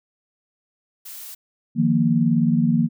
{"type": "noise", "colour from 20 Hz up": "blue", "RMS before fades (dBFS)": -37, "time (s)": [1.05, 1.35], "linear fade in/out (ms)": 10}
{"type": "chord", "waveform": "sine", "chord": "Eb suspended second", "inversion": "none", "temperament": "equal", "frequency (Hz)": [155.56, 174.61, 233.1], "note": ["Eb3", "F3", "Bb3"], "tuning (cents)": [0, 0, 0], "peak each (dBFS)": [-21, -21, -18], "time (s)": [1.75, 2.89], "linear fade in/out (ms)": 50}
{"effects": []}